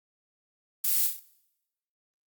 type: noise with echo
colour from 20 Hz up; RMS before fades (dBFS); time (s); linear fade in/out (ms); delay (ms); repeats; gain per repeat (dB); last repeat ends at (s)
violet; -26; 0.84-1.07; 5; 32; 4; -5; 1.198
effects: noise-tail reverb RT60 0.9 s tail -22 dB re dry + Opus 48 kbps